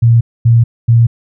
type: tone bursts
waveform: sine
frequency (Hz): 116.54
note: A#2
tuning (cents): 0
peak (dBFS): -4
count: 3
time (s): 0.02-1.07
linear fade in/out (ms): 10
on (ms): 190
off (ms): 240
effects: none